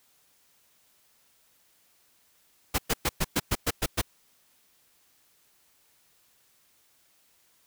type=noise bursts; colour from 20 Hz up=pink; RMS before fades=-25 dBFS; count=9; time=2.74-4.016 s; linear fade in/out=10 ms; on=44 ms; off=110 ms; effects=white hiss -65 dBFS RMS until 7.66 s